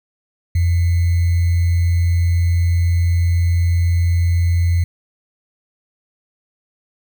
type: tone with sample-and-hold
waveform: sine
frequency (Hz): 86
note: F2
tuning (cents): -26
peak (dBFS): -12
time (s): 0.55-4.84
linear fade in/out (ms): 5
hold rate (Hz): 2100
effects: none